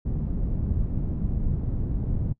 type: low-pass noise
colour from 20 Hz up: pink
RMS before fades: -26 dBFS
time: 0.05-2.33 s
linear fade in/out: 10 ms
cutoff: 180 Hz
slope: 12 dB/octave
effects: noise-tail reverb RT60 0.1 s tail -19 dB re dry